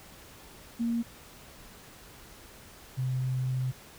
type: tone pair in turn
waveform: sine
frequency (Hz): 233.1 / 128.87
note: A#3 / C3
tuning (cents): 0 / -26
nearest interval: minor seventh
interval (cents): 1026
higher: first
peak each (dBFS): -26 / -27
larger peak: first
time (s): 0.79-1.03 / 2.97-3.72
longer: second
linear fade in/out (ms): 20
effects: pink hiss -51 dBFS RMS until 3.98 s